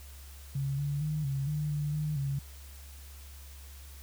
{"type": "tone with pitch steps", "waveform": "sine", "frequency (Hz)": [137.5, 143.2, 152.9, 136.8, 150.3, 147.6, 151.9, 138.2], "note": ["C#3", "D3", "D#3", "C#3", "D3", "D3", "D#3", "C#3"], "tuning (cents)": [-14, -43, -30, -23, 40, 9, -41, -5], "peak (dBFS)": -29, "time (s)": [0.55, 2.39], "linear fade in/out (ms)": 5, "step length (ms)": 230, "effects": ["added 69 Hz sine -46 dBFS peak until 4.02 s", "white hiss -54 dBFS RMS until 4.02 s"]}